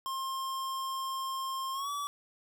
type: tone with pitch glide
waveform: square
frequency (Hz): 1063 to 1145.9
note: C6 to D6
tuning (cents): +27 to -43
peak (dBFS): -34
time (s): 0.06-2.07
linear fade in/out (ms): 0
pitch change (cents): +130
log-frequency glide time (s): 1.73-1.9
effects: none